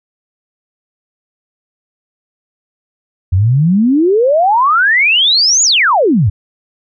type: exponential two-way sweep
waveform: sine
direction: up then down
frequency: 86.2 to 7040 to 86.2 Hz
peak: -7 dBFS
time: 3.32-6.3 s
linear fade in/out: 10 ms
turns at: 5.63 s
effects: none